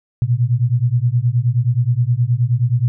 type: beating tone pair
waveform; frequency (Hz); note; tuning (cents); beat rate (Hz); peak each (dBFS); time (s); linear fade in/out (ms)
sine; 116.54 / 126.04; A#2 / B2; 0 / +36; 9.5; -16; 0.22-2.88; 0
effects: none